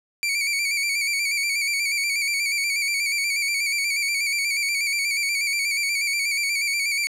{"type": "tone with vibrato", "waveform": "sawtooth", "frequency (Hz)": 2290, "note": "D7", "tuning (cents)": -44, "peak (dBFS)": -18, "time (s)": [0.23, 7.07], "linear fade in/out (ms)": 0, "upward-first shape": "square", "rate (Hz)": 8.3, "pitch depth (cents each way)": 49, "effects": ["low-pass 11000 Hz 12 dB/octave"]}